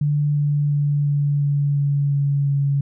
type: tone with pitch steps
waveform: sine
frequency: 146.83 / 145.9 / 144.98 / 144.06 / 143.15 / 142.24 / 141.34 / 140.44 Hz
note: D3 / D3 / D3 / D3 / D3 / C#3 / C#3 / C#3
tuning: 0 / -11 / -22 / -33 / -44 / +45 / +34 / +23 cents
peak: -16 dBFS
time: 0.01-2.81 s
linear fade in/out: 5 ms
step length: 350 ms
effects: none